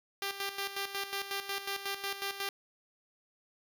5% pulse tone with tremolo, 396 Hz, G4, 18 cents sharp, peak -22 dBFS, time 0.22-2.49 s, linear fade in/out 2 ms, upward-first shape square, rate 5.5 Hz, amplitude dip 65%, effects none

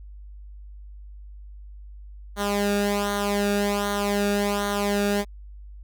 sawtooth tone with flanger, 203.2 Hz, G#3, 38 cents flat, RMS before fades -24 dBFS, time 2.36-5.25 s, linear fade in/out 50 ms, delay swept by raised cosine 0.39 to 0.97 ms, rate 1.3 Hz, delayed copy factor -0.75, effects added 50 Hz sine -39 dBFS peak until 5.83 s

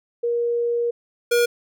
sine / square tone pair in turn, 473.4 / 477.8 Hz, A#4 / A#4, +27 / +43 cents, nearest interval unison, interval 16 cents, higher second, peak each -19 / -16 dBFS, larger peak second, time 0.23-0.91 / 1.31-1.46 s, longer first, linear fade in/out 10 ms, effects none

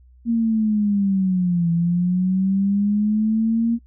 sine linear two-way sweep, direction down then up, 234.5 to 167.3 to 234.5 Hz, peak -16 dBFS, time 0.25-3.79 s, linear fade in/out 50 ms, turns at 1.71 s, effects noise-tail reverb RT60 0.1 s tail -26 dB re dry + added 62 Hz sine -47 dBFS peak until 3.86 s

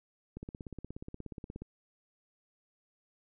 click train, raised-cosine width 3 ms, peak -29 dBFS, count 22, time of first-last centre 0.37-1.62 s, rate 16.8 Hz, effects none

